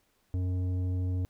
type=tone with tanh clipping; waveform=sine; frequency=91.3 Hz; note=F#2; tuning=23 cents flat; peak=-29 dBFS; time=0.34-1.25 s; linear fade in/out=0 ms; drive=10 dB; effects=pink hiss -71 dBFS RMS until 1.29 s